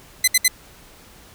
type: tone bursts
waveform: 10% pulse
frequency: 2033 Hz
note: B6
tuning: 50 cents sharp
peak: -3 dBFS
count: 3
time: 0.24-0.481 s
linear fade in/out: 5 ms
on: 37 ms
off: 65 ms
effects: pink hiss -47 dBFS RMS until 1.34 s